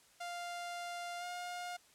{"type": "tone with pitch glide", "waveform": "sawtooth", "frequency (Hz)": [698.5, 710.7], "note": ["F5", "F5"], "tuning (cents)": [0, 30], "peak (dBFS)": -37, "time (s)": [0.2, 1.77], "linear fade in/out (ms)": 10, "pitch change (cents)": 30, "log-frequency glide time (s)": [1.19, 1.24], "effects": ["white hiss -65 dBFS RMS until 1.94 s", "low-pass 10000 Hz 12 dB/octave"]}